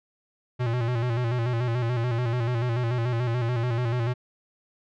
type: tone with vibrato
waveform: square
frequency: 120 Hz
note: B2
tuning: 49 cents flat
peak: -24 dBFS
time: 0.59-4.14 s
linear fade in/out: 20 ms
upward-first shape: square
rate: 6.9 Hz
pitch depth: 66 cents each way
effects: low-pass 3000 Hz 12 dB/octave